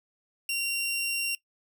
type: tone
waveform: sawtooth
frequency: 2759 Hz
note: F7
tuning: 22 cents flat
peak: -24 dBFS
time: 0.49-1.35 s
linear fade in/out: 2 ms
effects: noise-tail reverb RT60 0.1 s tail -19 dB re dry